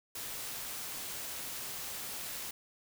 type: noise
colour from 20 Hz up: white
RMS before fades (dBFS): -41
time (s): 0.15-2.51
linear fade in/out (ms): 5
effects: none